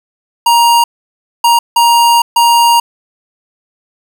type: tone bursts at uneven times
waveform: square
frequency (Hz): 940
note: A#5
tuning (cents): +14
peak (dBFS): -6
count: 4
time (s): 0.46-0.84 / 1.44-1.59 / 1.76-2.22 / 2.36-2.8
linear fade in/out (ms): 5
effects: none